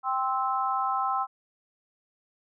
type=chord; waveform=sine; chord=C major; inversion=second; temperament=just; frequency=784.9 / 1046.5 / 1308.1 Hz; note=G5 / C6 / E6; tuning=+2 / 0 / -14 cents; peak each=-29 dBFS; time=0.03-1.27 s; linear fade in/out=50 ms; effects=none